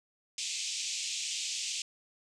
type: band-pass noise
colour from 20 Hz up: white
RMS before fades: -36 dBFS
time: 0.38-1.82 s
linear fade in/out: 2 ms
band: 2400 to 7800 Hz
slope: 48 dB/octave
effects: none